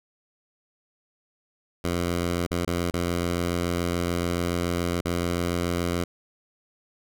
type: tone with dropouts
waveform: 10% pulse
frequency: 87 Hz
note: F2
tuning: 6 cents flat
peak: -16 dBFS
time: 1.84-6.04 s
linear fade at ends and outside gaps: 5 ms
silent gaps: 2.465-2.509 / 2.65-2.675 / 2.91-2.938 / 5.01-5.051 s
effects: none